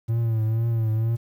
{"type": "tone with vibrato", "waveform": "triangle", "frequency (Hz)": 112.8, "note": "A2", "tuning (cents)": 44, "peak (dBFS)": -18, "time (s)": [0.08, 1.17], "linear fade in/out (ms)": 20, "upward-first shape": "triangle", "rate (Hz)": 2.1, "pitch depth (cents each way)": 65, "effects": ["9-bit"]}